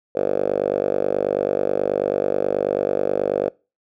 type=tone with band-pass filter; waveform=5% pulse; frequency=49.26 Hz; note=G1; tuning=9 cents sharp; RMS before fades=-21 dBFS; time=0.15-3.49 s; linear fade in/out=10 ms; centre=520 Hz; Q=4.3; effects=noise-tail reverb RT60 0.3 s tail -24 dB re dry